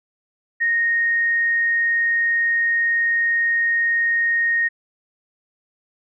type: tone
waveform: sine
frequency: 1859 Hz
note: A#6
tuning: 5 cents flat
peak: -16 dBFS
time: 0.6-4.69 s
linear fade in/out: 20 ms
effects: none